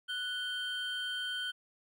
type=tone pair together; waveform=triangle; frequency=1480 / 3136 Hz; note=F#6 / G7; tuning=0 / 0 cents; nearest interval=octave + minor second; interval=1300 cents; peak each=-36 / -35 dBFS; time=0.08-1.52 s; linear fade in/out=20 ms; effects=none